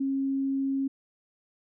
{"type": "tone", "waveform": "sine", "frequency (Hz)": 271.4, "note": "C#4", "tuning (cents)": -36, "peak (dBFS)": -25, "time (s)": [0, 0.88], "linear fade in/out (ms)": 10, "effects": []}